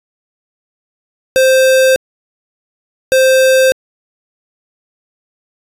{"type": "tone pair in turn", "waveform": "square", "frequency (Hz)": [523.3, 523.3], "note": ["C5", "C5"], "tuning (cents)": [0, 0], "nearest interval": "unison", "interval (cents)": 0, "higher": "neither", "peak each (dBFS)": -7, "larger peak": "neither", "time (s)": [[1.36, 1.96], [3.12, 3.72]], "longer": "neither", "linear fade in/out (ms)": 0, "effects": ["resampled to 32000 Hz"]}